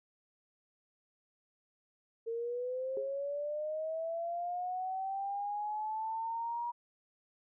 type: linear sweep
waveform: sine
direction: up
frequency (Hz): 453.1 to 959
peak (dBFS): -34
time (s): 2.26-6.72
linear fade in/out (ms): 20
type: tone with exponential decay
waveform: sine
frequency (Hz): 415.3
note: G#4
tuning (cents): 0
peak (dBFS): -33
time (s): 2.97-3.17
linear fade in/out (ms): 1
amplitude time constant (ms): 42
effects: none